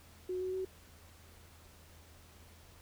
sine tone with pitch steps, 366.8 / 371.5 / 376.2 Hz, F#4 / F#4 / F#4, -15 / +7 / +29 cents, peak -34 dBFS, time 0.29-0.65 s, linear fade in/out 5 ms, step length 120 ms, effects added 82 Hz sine -59 dBFS peak until 2.81 s + pink hiss -60 dBFS RMS until 2.81 s

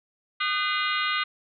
harmonic tone with a mistuned harmonic, 408.7 Hz, G#4, 28 cents flat, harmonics 3 / 4 / 5 / 6 / 7 / 8 / 9 / 10, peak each -28 / -31 / -30 / -35 / -33 / -37 / -34 / -37 dBFS, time 0.4-1.24 s, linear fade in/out 10 ms, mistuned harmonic 4, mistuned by -140 cents, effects none

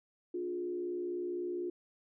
sine tone with frequency modulation, 354.6 Hz, F4, 26 cents sharp, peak -34 dBFS, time 0.34-1.7 s, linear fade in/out 5 ms, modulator 64 Hz, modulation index 0.59, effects none

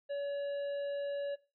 harmonic tone with a mistuned harmonic, 567 Hz, C#5, 39 cents sharp, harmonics 1 / 3 / 5 / 7, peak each -34 / -50 / -57 / -58 dBFS, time 0.09-1.36 s, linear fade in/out 20 ms, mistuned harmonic 7, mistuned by -18 cents, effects noise-tail reverb RT60 0.3 s tail -19 dB re dry

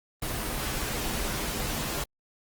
pink noise with comb filter, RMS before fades -31 dBFS, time 0.22-2.04 s, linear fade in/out 5 ms, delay 11 ms, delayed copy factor -0.5, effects Opus 24 kbps

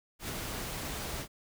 pink noise with ADSR envelope, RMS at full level -36 dBFS, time 0.19-1.28 s, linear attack 97 ms, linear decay 19 ms, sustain -2 dB, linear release 75 ms, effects none

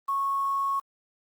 sine tone with quantisation, 1101 Hz, C#6, 12 cents flat, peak -24 dBFS, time 0.08-0.8 s, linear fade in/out 10 ms, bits 8, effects Opus 32 kbps

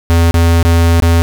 square tone with dropouts, 84 Hz, E2, 33 cents sharp, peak -7 dBFS, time 0.1-1.22 s, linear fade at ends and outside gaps 0 ms, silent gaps 0.31-0.342 / 0.628-0.65 / 1.001-1.023 s, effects none

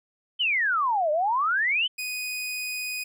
sine exponential two-way sweep, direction down then up, 3141 to 587.3 to 3141 Hz, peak -21 dBFS, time 0.39-1.88 s, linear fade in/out 20 ms, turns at 1.11 s
sawtooth tone, 2489 Hz, D#7, in tune, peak -26 dBFS, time 1.98-3.04 s, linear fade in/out 10 ms
effects none

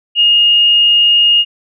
sine tone, 2849 Hz, F7, 34 cents sharp, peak -6 dBFS, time 0.15-1.45 s, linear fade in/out 50 ms, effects none

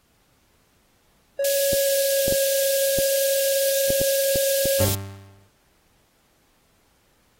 triangle tone with pitch glide, 556 to 547.1 Hz, C#5 to C#5, +5 to -23 cents, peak -18 dBFS, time 1.39-4.85 s, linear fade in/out 5 ms, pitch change -28 cents, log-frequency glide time 1.56-2.32 s
white high-pass noise, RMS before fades -26 dBFS, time 1.44-4.95 s, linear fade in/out 5 ms, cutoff 2800 Hz, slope 24 dB/octave
clicks, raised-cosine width 2 ms, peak -15 dBFS, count 9, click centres 1.732 / 2.281 / 2.324 / 2.987 / 3.904 / 4.015 / 4.358 / 4.656 / 4.882 s
40% pulse tone with exponential decay, 98 Hz, G2, in tune, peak -18 dBFS, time 4.8-5.49 s, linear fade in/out 5 ms, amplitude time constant 150 ms
effects pink hiss -63 dBFS RMS until 7.39 s + AAC 48 kbps

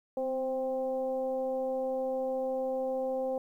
sine tone with frequency modulation, 523.3 Hz, C5, in tune, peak -29 dBFS, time 0.17-3.38 s, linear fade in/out 2 ms, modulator 265 Hz, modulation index 0.64, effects 11-bit

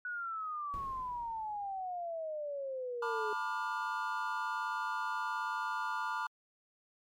sine exponential sweep, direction down, 1480 to 419.1 Hz, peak -36 dBFS, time 0.05-3.33 s, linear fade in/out 2 ms
brown noise with exponential decay, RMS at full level -46 dBFS, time 0.74-2.26 s, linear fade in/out 0 ms, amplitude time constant 330 ms
triangle chord, B half-diminished seventh, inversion third, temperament just, 889 / 987.8 / 1185.3 / 1422.4 Hz, A5 / B5 / D6 / F6, +18 / 0 / +16 / +31 cents, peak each -38 / -37 / -38 / -37 dBFS, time 3.02-6.27 s, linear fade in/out 5 ms
effects MP3 96 kbps

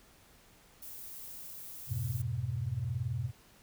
violet noise, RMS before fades -46 dBFS, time 0.82-2.22 s, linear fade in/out 5 ms
sine chord, F diminished, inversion none, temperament just, 87.31 / 104.77 / 125.72 Hz, F2 / Ab2 / Cb3, 0 / +16 / +31 cents, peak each -40 / -37 / -34 dBFS, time 1.87-3.32 s, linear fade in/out 50 ms
effects pink hiss -61 dBFS RMS until 3.62 s

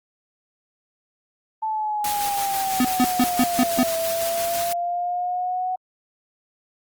sine exponential two-way sweep, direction down then up, 880 to 659.3 to 742 Hz, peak -22 dBFS, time 1.62-5.76 s, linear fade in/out 10 ms, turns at 3.96 s
white noise with tremolo, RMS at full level -28 dBFS, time 2.04-4.73 s, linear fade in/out 5 ms, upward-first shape square, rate 6 Hz, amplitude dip 30%
square tone bursts, 251.3 Hz, B3, 30 cents sharp, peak -16 dBFS, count 6, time 2.8-3.832 s, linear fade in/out 2 ms, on 47 ms, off 150 ms
effects Opus 24 kbps

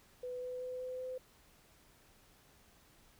sine tone with pitch steps, 498.3 / 501.5 / 504.7 / 507.9 / 511.1 Hz, B4 / B4 / B4 / B4 / C5, +15 / +26 / +38 / +48 / -41 cents, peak -39 dBFS, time 0.23-1.18 s, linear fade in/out 5 ms, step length 190 ms, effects pink hiss -65 dBFS RMS until 3.19 s

